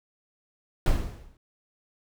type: noise with exponential decay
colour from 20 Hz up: brown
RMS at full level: -18 dBFS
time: 0.86-1.37 s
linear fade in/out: 2 ms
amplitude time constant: 110 ms
effects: none